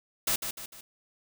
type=noise with echo; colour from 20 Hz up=white; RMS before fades=-27 dBFS; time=0.27-0.36 s; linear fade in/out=5 ms; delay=150 ms; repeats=3; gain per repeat=-7 dB; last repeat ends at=0.81 s; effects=none